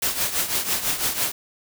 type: noise with tremolo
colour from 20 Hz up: white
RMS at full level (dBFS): -21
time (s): 0.02-1.32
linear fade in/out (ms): 5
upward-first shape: triangle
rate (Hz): 6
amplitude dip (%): 75
effects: none